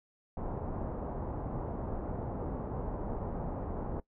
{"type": "low-pass noise", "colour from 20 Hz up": "pink", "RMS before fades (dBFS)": -37, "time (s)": [0.37, 4], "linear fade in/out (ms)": 2, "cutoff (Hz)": 930, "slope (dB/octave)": 24, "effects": ["noise-tail reverb RT60 0.1 s tail -20 dB re dry"]}